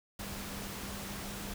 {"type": "tone in noise", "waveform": "sine", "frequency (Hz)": 200, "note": "G3", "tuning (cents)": 35, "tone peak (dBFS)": -45, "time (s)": [0.19, 1.54], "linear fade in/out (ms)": 5, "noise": "pink", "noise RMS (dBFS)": -42, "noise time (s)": [0.19, 1.54], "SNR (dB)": -6, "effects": []}